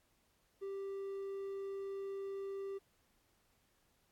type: tone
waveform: triangle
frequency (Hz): 392.4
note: G4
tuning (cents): +2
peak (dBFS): -38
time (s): 0.61-2.79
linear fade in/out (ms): 20
effects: pink hiss -75 dBFS RMS until 4.11 s + AAC 64 kbps